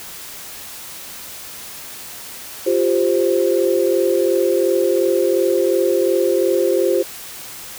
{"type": "chord", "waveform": "sine", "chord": "F suspended second", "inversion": "none", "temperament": "equal", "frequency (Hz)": [349.2, 392, 523.3], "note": ["F4", "G4", "C5"], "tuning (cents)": [0, 0, 0], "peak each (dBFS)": -18, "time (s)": [2.66, 7.03], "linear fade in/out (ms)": 10, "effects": ["white hiss -34 dBFS RMS until 7.78 s"]}